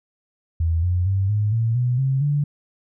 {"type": "tone with pitch steps", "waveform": "sine", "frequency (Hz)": [82.41, 89.35, 96.88, 105.04, 113.88, 123.48, 133.88, 145.15], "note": ["E2", "F2", "G2", "G#2", "A#2", "B2", "C3", "D3"], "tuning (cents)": [0, 40, -20, 20, -40, 0, 40, -20], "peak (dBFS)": -17, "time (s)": [0.6, 2.44], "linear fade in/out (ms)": 5, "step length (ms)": 230, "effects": []}